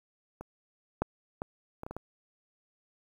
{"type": "clicks", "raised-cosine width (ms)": 1, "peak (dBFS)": [-27, -13, -20, -25, -25, -25, -23], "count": 7, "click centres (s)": [0.41, 1.02, 1.419, 1.834, 1.865, 1.91, 1.966], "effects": ["9-bit"]}